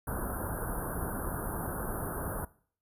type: band-stop noise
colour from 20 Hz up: pink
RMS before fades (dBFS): -35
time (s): 0.07-2.45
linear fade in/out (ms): 5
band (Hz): 1600 to 9700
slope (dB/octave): 96
effects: noise-tail reverb RT60 0.5 s tail -20 dB re dry + resampled to 32000 Hz